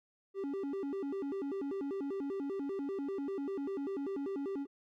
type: tone with vibrato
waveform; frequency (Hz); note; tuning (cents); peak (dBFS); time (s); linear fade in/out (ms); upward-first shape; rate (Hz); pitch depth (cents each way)
triangle; 330.9; E4; +7; -33; 0.34-4.67; 50; square; 5.1; 290
effects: none